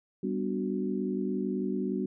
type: chord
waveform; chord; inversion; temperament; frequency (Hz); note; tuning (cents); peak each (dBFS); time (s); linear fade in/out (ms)
sine; G major seventh; none; equal; 196 / 246.9 / 293.7 / 370; G3 / B3 / D4 / F#4; 0 / 0 / 0 / 0; -32 / -34 / -36 / -34; 0.23-2.06; 5
effects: none